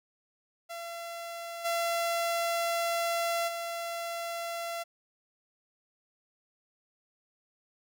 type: tone with level steps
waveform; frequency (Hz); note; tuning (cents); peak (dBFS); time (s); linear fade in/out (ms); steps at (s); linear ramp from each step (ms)
sawtooth; 679; F5; -49; -34 / -24 / -30; 0.69-4.84; 20; 1.64 / 3.47; 20
effects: none